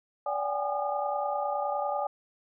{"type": "tone cluster", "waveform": "sine", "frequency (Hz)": [578, 758, 799, 829, 1217], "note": ["D5", "F#5", "G5", "G#5", "D#6"], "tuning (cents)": [-28, 42, 33, -3, -39], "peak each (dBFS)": [-32, -36, -37, -32, -36], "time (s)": [0.26, 2.07], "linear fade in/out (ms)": 5, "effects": []}